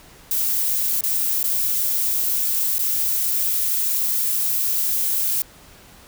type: noise with dropouts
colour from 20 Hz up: violet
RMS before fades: -21 dBFS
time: 0.31-5.42 s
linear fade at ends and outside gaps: 2 ms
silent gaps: 1.009-1.036 / 1.43-1.44 / 2.783-2.791 s
effects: pink hiss -47 dBFS RMS until 6.07 s